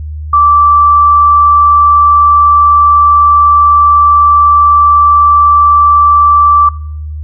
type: tone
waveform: sine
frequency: 1166 Hz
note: D6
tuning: 13 cents flat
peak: -3 dBFS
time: 0.33-6.69 s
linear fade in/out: 5 ms
effects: noise-tail reverb RT60 0.7 s tail -22 dB re dry + added 76 Hz sine -18 dBFS peak until 7.23 s